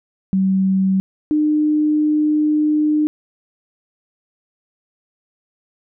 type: tone pair in turn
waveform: sine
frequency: 190.9 / 303 Hz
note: G3 / D#4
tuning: -46 / -46 cents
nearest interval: minor sixth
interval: 800 cents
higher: second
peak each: -13 dBFS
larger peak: neither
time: 0.33-1 / 1.31-3.07 s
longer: second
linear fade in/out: 0 ms
effects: none